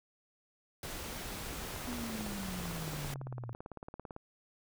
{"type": "noise", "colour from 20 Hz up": "pink", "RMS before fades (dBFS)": -42, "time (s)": [0.83, 3.14], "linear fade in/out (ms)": 2}
{"type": "click train", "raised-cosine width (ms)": 1, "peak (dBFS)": -30, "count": 46, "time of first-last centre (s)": [1.65, 4.164], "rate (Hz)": 17.9}
{"type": "exponential sweep", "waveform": "sine", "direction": "down", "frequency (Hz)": [250, 115.2], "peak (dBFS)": -40, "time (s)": [1.87, 3.53], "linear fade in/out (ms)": 0}
{"effects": []}